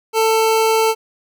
25% pulse tone, 444.4 Hz, A4, 17 cents sharp, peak -9 dBFS, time 0.13-0.95 s, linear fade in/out 50 ms, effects none

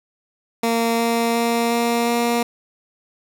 15% pulse tone with pitch steps, 230.6 / 232.1 / 233.5 / 235 / 236.5 Hz, A#3 / A#3 / A#3 / A#3 / A#3, -19 / -7 / +3 / +14 / +25 cents, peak -11 dBFS, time 0.63-2.43 s, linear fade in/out 5 ms, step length 360 ms, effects none

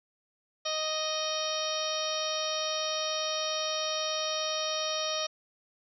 harmonic tone, 622.3 Hz, D#5, in tune, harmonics 1 / 2 / 3 / 4 / 5 / 6 / 7 / 8 / 9, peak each -34 / -37 / -45 / -42 / -38 / -37 / -41 / -44 / -36 dBFS, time 0.65-5.27 s, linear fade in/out 10 ms, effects none

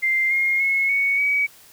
sine tone with pitch steps, 2093 / 2136 / 2179 / 2224 / 2269 Hz, C7 / C7 / C#7 / C#7 / C#7, 0 / +35 / -30 / +5 / +40 cents, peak -17 dBFS, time 0.02-1.47 s, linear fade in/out 20 ms, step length 290 ms, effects white hiss -49 dBFS RMS until 1.72 s

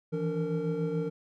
triangle tone cluster, 160.1 / 167.1 / 288.3 / 458.7 Hz, D#3 / E3 / D4 / A#4, +50 / +24 / -32 / -28 cents, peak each -34 / -30 / -36 / -30 dBFS, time 0.12-1.1 s, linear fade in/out 20 ms, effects none

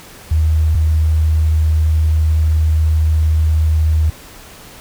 sine tone pair in turn, 78.5 / 78.5 Hz, D#2 / D#2, +16 / +16 cents, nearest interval unison, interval 0 cents, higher neither, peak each -10 dBFS, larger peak neither, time 0.31-0.75 / 0.75-4.1 s, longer second, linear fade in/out 5 ms, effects pink hiss -38 dBFS RMS until 4.8 s

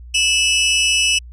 sawtooth tone pair together, 2622 / 2943 Hz, E7 / F#7, -10 / -10 cents, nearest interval major second, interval 200 cents, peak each -13 dBFS, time 0.14-1.19 s, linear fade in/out 10 ms, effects added 60 Hz sine -34 dBFS peak until 1.32 s + resampled to 22050 Hz

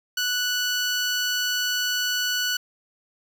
15% pulse tone, 1480 Hz, F#6, in tune, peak -16 dBFS, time 0.17-2.57 s, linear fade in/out 5 ms, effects none

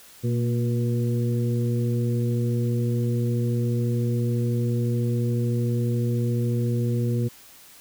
harmonic tone with a mistuned harmonic, 120 Hz, B2, 49 cents flat, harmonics 1 / 2 / 3 / 4, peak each -22 / -28 / -32 / -34 dBFS, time 0.23-7.29 s, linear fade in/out 20 ms, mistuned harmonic 2, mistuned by -44 cents, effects white hiss -49 dBFS RMS until 7.8 s

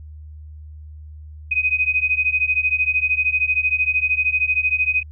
sine beating tone pair, 2500 / 2513 Hz, D#7 / D#7, +8 / +17 cents, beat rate 13 Hz, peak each -20 / -19 dBFS, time 1.51-5.03 s, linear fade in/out 10 ms, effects added 76 Hz sine -35 dBFS peak until 5.11 s

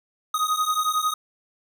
square beating tone pair, 1244.5 / 1255.5 Hz, D#6 / D#6, 0 / +15 cents, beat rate 11 Hz, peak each -25 / -25 dBFS, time 0.34-1.14 s, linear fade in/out 5 ms, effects none

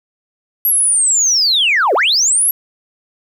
sine linear two-way sweep, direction down then up, 11750 to 350.6 to 11750 Hz, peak -9 dBFS, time 0.65-2.51 s, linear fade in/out 2 ms, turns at 1.94 s, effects tanh soft clip ceiling -6 dBFS + 8-bit

